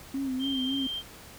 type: tone with vibrato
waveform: sine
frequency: 265.5 Hz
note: C4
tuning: 25 cents sharp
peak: -28 dBFS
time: 0.14-0.87 s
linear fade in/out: 5 ms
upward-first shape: sine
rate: 3.6 Hz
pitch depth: 62 cents each way
type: tone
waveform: sine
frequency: 3161 Hz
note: G7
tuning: 14 cents sharp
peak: -31 dBFS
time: 0.39-1.03 s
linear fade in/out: 50 ms
effects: pink hiss -48 dBFS RMS until 1.38 s